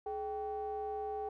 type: ring-modulated tone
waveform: triangle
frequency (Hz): 178.9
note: F3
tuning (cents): +42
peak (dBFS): -31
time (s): 0.06-1.29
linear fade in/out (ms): 5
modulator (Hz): 602
effects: none